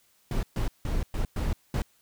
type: noise bursts at uneven times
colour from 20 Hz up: brown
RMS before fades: -27 dBFS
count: 6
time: 0.31-0.43 / 0.56-0.68 / 0.85-1.03 / 1.14-1.25 / 1.36-1.53 / 1.74-1.82 s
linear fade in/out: 2 ms
effects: white hiss -65 dBFS RMS until 2.01 s

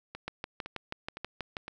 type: two click trains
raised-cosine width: 0.3 ms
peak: -19 / -24 dBFS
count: 9 / 4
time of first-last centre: 0.28-1.568 / 0.15-1.681 s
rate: 6.21 / 1.96 Hz
effects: none

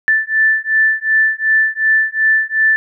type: beating tone pair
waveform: sine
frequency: 1760 / 1762.7 Hz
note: A6 / A6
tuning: 0 / +3 cents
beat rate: 2.7 Hz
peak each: -14 dBFS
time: 0.08-2.76 s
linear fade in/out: 0 ms
effects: none

